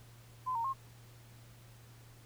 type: tone with pitch steps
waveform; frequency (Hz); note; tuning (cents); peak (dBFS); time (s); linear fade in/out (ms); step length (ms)
sine; 1021 / 921 / 1071; C6 / A#5 / C6; -43 / -21 / +40; -32; 0.46-0.736; 20; 92
effects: added 117 Hz sine -55 dBFS peak until 2.25 s + pink hiss -61 dBFS RMS until 2.25 s